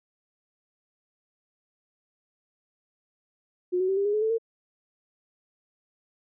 sine tone with pitch steps, 360.5 / 372.8 / 385.5 / 398.6 / 412.2 / 426.2 / 440.8 / 455.8 Hz, F#4 / F#4 / G4 / G4 / G#4 / G#4 / A4 / A#4, -45 / +13 / -29 / +29 / -13 / +45 / +3 / -39 cents, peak -22 dBFS, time 3.72-4.384 s, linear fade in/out 20 ms, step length 83 ms, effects none

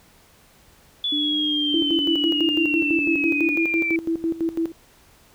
sine exponential sweep, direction down, 3447 to 2311 Hz, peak -21 dBFS, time 1.04-3.96 s, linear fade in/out 2 ms
sine tone with vibrato, 293.7 Hz, D4, in tune, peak -24 dBFS, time 1.12-3.56 s, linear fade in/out 5 ms, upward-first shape triangle, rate 0.86 Hz, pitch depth 42 cents each way
sine tone with tremolo, 329.6 Hz, E4, in tune, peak -19 dBFS, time 1.74-4.72 s, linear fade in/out 2 ms, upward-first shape square, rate 6 Hz, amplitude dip 80%
effects pink hiss -54 dBFS RMS until 5.34 s

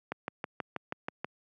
click train, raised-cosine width 0.5 ms, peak -18 dBFS, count 8, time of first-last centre 0.12-1.245 s, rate 6.22 Hz, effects high-pass 150 Hz 12 dB/octave

